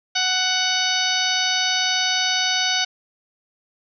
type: harmonic tone with a mistuned harmonic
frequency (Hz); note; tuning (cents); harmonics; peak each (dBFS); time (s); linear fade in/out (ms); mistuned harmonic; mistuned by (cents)
743; F#5; +7; 1 / 2 / 3 / 4 / 5 / 6 / 7 / 8; -28 / -26 / -28 / -25 / -25 / -26 / -31 / -28; 0.15-2.85; 10; 6; +29
effects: none